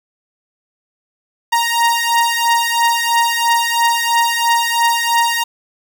sawtooth beating tone pair, 932.3 / 935.3 Hz, A#5 / A#5, 0 / +6 cents, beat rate 3 Hz, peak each -12 dBFS, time 1.52-5.44 s, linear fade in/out 10 ms, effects none

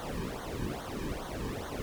brown noise with flanger, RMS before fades -37 dBFS, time 0-1.82 s, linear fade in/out 0 ms, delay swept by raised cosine 0.39 to 1.49 ms, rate 2.4 Hz, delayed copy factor -0.85, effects none

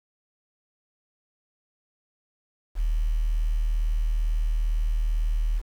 sine tone, 38.89 Hz, D#1, in tune, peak -20 dBFS, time 2.75-5.62 s, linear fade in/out 50 ms, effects tanh soft clip ceiling -17 dBFS + 8-bit

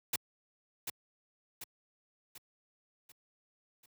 white noise with echo, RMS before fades -32 dBFS, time 0.13-0.16 s, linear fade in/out 5 ms, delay 740 ms, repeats 5, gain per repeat -6 dB, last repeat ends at 3.86 s, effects high-pass 80 Hz 12 dB/octave

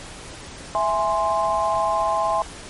sine chord, E augmented, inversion none, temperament equal, 659.3 / 830.6 / 1046.5 Hz, E5 / G#5 / B#5, 0 / 0 / 0 cents, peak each -23 / -23 / -22 dBFS, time 0.75-2.42 s, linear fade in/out 0 ms, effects pink hiss -38 dBFS RMS until 2.69 s + MP3 48 kbps

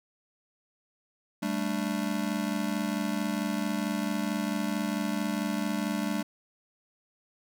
square chord, G suspended second, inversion none, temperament just, 196 / 220.5 / 294 Hz, G3 / A3 / D4, 0 / +4 / +2 cents, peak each -33 / -33 / -34 dBFS, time 1.42-6.23 s, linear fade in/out 10 ms, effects none

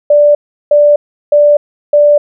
sine tone bursts, 587.3 Hz, D5, in tune, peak -3 dBFS, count 4, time 0.1-2.18 s, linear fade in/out 5 ms, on 250 ms, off 360 ms, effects none

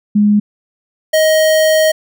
sine / square tone pair in turn, 207.7 / 628 Hz, G#3 / D#5, 0 / +16 cents, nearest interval octave + perfect fifth, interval 1916 cents, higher second, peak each -7 / -9 dBFS, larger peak first, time 0.15-0.4 / 1.13-1.92 s, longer second, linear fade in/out 10 ms, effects none

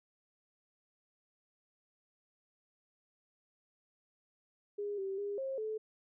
sine tone with pitch steps, 409.8 / 387.6 / 406 / 535 / 434.1 Hz, G#4 / G4 / G#4 / C5 / A4, -23 / -20 / -39 / +38 / -23 cents, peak -35 dBFS, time 4.78-5.78 s, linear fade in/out 10 ms, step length 200 ms, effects none

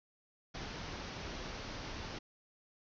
pink low-pass noise, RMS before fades -44 dBFS, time 0.54-2.19 s, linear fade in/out 10 ms, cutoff 6100 Hz, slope 96 dB/octave, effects none

